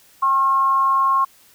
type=tone with amplitude modulation; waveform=sine; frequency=1080 Hz; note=C#6; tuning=45 cents flat; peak=-12 dBFS; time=0.22-1.25 s; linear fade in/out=10 ms; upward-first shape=sine; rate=291 Hz; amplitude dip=40%; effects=white hiss -52 dBFS RMS until 1.54 s